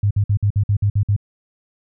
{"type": "tone bursts", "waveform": "sine", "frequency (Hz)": 102, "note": "G#2", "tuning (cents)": -31, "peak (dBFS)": -13, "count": 9, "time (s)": [0.03, 1.164], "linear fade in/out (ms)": 5, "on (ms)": 78, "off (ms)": 54, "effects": []}